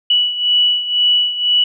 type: beating tone pair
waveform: sine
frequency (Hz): 2947 / 2949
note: F#7 / F#7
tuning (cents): -8 / -6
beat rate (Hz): 2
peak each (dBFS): -13 / -18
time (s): 0.1-1.64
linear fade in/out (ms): 5
effects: none